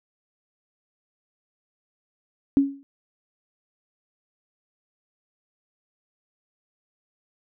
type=tone with exponential decay; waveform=sine; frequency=277.2 Hz; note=C#4; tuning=in tune; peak=-11 dBFS; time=2.57-2.83 s; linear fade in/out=0 ms; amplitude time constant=56 ms; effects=none